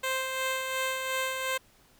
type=tone with tremolo; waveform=10% pulse; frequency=523.3 Hz; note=C5; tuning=in tune; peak=-19 dBFS; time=0.03-1.58 s; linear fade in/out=10 ms; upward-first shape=sine; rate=2.8 Hz; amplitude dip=40%; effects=pink hiss -61 dBFS RMS until 1.99 s

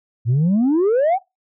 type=exponential sweep; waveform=sine; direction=up; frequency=110 to 805 Hz; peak=-11 dBFS; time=0.25-1.19 s; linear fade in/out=50 ms; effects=noise-tail reverb RT60 0.2 s tail -23 dB re dry + tanh soft clip ceiling -12 dBFS

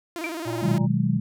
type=tone with vibrato; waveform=sawtooth; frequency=329.6 Hz; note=E4; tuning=in tune; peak=-26 dBFS; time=0.16-0.78 s; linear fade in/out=0 ms; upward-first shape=square; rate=19 Hz; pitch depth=82 cents each way
type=tone with exponential decay; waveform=sine; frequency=2349 Hz; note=D7; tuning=in tune; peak=-24 dBFS; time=0.24-0.37 s; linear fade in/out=1 ms; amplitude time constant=27 ms
type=harmonic tone; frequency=116.54 Hz; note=A#2; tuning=in tune; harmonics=1 / 3 / 5 / 7 / 8; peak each=-31 / -34 / -38 / -42 / -38 dBFS; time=0.45-0.87 s; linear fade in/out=20 ms
type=chord; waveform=sine; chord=G# minor seventh; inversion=first; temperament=just; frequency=124.59 / 155.74 / 186.89 / 207.7 Hz; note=B2 / D#3 / F#3 / G#3; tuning=+16 / +2 / +18 / 0 cents; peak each=-25 dBFS; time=0.62-1.2 s; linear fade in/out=10 ms
effects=none

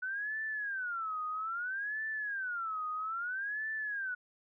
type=tone with vibrato; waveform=sine; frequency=1480 Hz; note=F#6; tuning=in tune; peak=-34 dBFS; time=0.02-4.15 s; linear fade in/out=10 ms; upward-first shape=sine; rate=0.61 Hz; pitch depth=300 cents each way; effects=none

